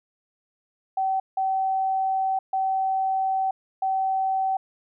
sine tone bursts at uneven times, 766 Hz, G5, 40 cents flat, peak -21 dBFS, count 4, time 0.97-1.2 / 1.37-2.39 / 2.53-3.51 / 3.82-4.57 s, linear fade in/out 5 ms, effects none

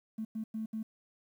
triangle tone bursts at uneven times, 220 Hz, A3, in tune, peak -30 dBFS, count 4, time 0.18-0.25 / 0.35-0.44 / 0.54-0.66 / 0.73-0.83 s, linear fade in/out 10 ms, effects tanh soft clip ceiling -32 dBFS + 11-bit

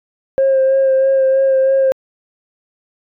sine tone with vibrato, 534 Hz, C5, 35 cents sharp, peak -8 dBFS, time 0.38-1.92 s, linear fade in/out 0 ms, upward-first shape sine, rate 3.1 Hz, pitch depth 19 cents each way, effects tanh soft clip ceiling -7 dBFS

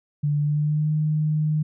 sine tone with pitch glide, 146.83 to 153.33 Hz, D3 to D#3, 0 to -25 cents, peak -19 dBFS, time 0.23-1.63 s, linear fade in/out 10 ms, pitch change +75 cents, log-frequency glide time 0.39-0.91 s, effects none

